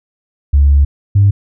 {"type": "tone pair in turn", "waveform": "sine", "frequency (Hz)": [70.7, 99.98], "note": ["C#2", "G2"], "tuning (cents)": [35, 35], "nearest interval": "tritone", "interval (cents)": 600, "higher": "second", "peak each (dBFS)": -4, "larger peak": "neither", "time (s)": [[0.53, 0.85], [1.15, 1.31]], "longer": "first", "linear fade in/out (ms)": 10, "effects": ["tanh soft clip ceiling -1 dBFS"]}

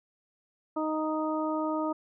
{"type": "harmonic tone", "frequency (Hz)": 311.1, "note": "D#4", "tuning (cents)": 0, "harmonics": [1, 2, 3, 4], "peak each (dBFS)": [-30, -33, -35, -36], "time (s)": [0.76, 1.93], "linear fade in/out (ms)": 10, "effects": []}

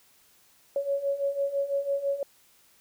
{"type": "beating tone pair", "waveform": "sine", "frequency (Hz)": [554.4, 560.4], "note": ["C#5", "C#5"], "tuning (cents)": [0, 19], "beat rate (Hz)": 6, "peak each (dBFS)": [-31, -27], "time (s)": [0.76, 2.23], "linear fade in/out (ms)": 2, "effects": ["white hiss -61 dBFS RMS until 2.8 s"]}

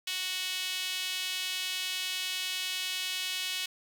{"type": "tone with high-pass filter", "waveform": "sawtooth", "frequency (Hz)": 370, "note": "F#4", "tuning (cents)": 0, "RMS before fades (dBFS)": -34, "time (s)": [0.07, 3.66], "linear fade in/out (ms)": 5, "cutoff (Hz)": 3000, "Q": 2.2, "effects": []}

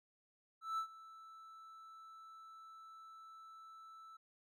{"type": "tone with ADSR envelope", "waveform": "triangle", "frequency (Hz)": 1318.5, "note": "E6", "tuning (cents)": 0, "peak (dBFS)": -33, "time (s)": [0.61, 4.17], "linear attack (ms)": 170, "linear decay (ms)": 89, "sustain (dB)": -19, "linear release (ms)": 7, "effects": []}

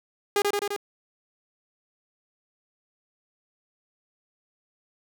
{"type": "tone with echo", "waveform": "sawtooth", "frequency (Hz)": 407.6, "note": "G#4", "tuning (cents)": -32, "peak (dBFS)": -16, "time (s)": [0.36, 0.42], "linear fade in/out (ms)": 2, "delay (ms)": 86, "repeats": 4, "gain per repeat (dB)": -2, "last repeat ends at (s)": 0.764, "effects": []}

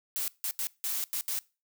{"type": "noise bursts at uneven times", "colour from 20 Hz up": "blue", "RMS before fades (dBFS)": -32, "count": 6, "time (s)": [[0.16, 0.28], [0.44, 0.51], [0.59, 0.67], [0.84, 1.04], [1.13, 1.21], [1.28, 1.39]], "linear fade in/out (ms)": 0, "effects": ["noise-tail reverb RT60 0.3 s tail -22 dB re dry"]}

